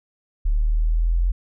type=exponential sweep; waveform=sine; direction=up; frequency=36.58 to 43.99 Hz; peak=-16 dBFS; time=0.45-1.32 s; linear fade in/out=10 ms; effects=none